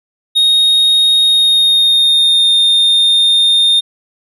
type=tone with pitch glide; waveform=triangle; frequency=3729 to 3650 Hz; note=A#7 to A#7; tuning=0 to -37 cents; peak=-6 dBFS; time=0.35-3.81 s; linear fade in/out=20 ms; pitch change=-37 cents; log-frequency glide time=1.22-2.57 s; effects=none